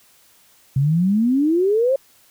sine exponential sweep, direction up, 130.81 to 554.4 Hz, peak -14 dBFS, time 0.76-1.96 s, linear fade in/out 5 ms, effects white hiss -54 dBFS RMS until 2.3 s

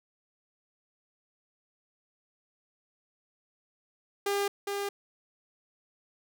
sawtooth tone with echo, 402 Hz, G4, 44 cents sharp, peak -23 dBFS, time 4.26-4.48 s, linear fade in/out 5 ms, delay 410 ms, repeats 1, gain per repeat -4 dB, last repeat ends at 4.89 s, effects none

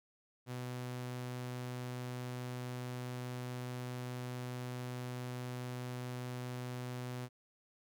sawtooth tone, 124.7 Hz, B2, 17 cents sharp, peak -36 dBFS, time 0.46-7.29 s, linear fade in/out 50 ms, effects none

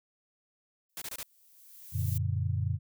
violet noise with exponential growth, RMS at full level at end -39 dBFS, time 0.89-2.18 s, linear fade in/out 5 ms, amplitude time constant 280 ms
white noise bursts, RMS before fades -39 dBFS, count 4, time 0.97-1.23 s, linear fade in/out 2 ms, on 47 ms, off 24 ms
sine chord, Gb augmented, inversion none, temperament equal with one note detuned, 92.5 / 116.54 / 145.82 Hz, Gb2 / Bb2 / D3, 0 / 0 / -12 cents, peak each -30 / -32 / -35 dBFS, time 1.92-2.79 s, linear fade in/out 50 ms
effects none

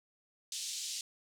white band-pass noise, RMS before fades -40 dBFS, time 0.52-1.01 s, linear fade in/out 2 ms, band 3200 to 7900 Hz, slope 24 dB/octave, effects none

